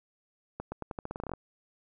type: accelerating click train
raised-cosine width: 1 ms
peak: -22 dBFS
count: 14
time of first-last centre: 0.6-1.336 s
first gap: 120 ms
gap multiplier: 0.86
effects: none